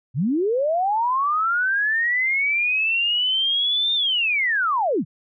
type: linear two-way sweep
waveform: sine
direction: up then down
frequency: 110 to 3637 to 110 Hz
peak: -18 dBFS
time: 0.14-5.05 s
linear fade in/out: 50 ms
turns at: 3.94 s
effects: none